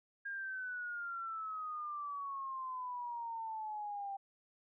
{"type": "exponential sweep", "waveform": "sine", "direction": "down", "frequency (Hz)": [1622, 784], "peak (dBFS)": -39, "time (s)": [0.25, 4.17], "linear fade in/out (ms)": 10, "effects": []}